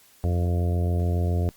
harmonic tone, 87.31 Hz, F2, in tune, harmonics 1 / 2 / 3 / 4 / 5 / 6 / 7 / 8, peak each -21 / -31 / -37 / -36 / -36 / -41 / -39 / -39 dBFS, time 0.24-1.49 s, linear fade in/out 0 ms, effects white hiss -56 dBFS RMS until 1.56 s + Opus 48 kbps

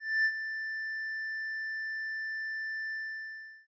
triangle tone with ADSR envelope, 1769 Hz, A6, 9 cents sharp, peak -21 dBFS, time 0-3.67 s, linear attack 250 ms, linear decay 61 ms, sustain -11 dB, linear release 740 ms, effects resampled to 16000 Hz

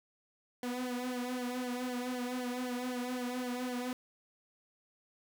sawtooth tone with flanger, 248.8 Hz, B3, 13 cents sharp, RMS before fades -37 dBFS, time 0.63-3.93 s, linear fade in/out 2 ms, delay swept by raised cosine 0.77 to 3.37 ms, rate 3.9 Hz, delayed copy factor -0.9, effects 10-bit

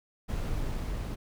brown noise with level ramp, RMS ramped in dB -31 to -34 dBFS, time 0.28-1.16 s, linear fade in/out 20 ms, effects none

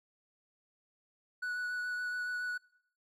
triangle tone with vibrato, 1475 Hz, F#6, 6 cents flat, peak -32 dBFS, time 1.42-2.58 s, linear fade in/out 10 ms, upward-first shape sine, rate 7.1 Hz, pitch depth 11 cents each way, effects noise-tail reverb RT60 0.7 s tail -22 dB re dry

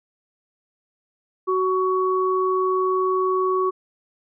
sine tone pair together, 373.8 / 1120 Hz, F#4 / C#6, +18 / +18 cents, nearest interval octave + perfect fifth, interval 1900 cents, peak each -20 / -22 dBFS, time 1.47-3.71 s, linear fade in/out 20 ms, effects none

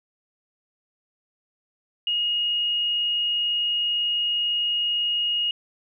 sine tone, 2871 Hz, F7, 47 cents sharp, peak -21 dBFS, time 2.07-5.51 s, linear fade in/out 2 ms, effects none

